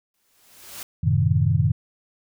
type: noise with exponential growth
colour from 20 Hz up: white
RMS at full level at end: -34 dBFS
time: 0.14-0.83 s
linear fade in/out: 2 ms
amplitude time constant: 150 ms
type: chord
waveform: sine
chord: F# diminished seventh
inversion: none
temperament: equal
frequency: 92.5 / 110 / 130.81 / 155.56 Hz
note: F#2 / A2 / C3 / Eb3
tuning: 0 / 0 / 0 / 0 cents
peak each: -22 dBFS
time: 1.03-1.72 s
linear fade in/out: 10 ms
effects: none